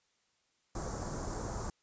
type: band-stop noise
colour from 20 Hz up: pink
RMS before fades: -38 dBFS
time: 0.75-1.7 s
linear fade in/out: 2 ms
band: 1300 to 6400 Hz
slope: 24 dB/octave
effects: white hiss -75 dBFS RMS until 1.82 s + resampled to 16000 Hz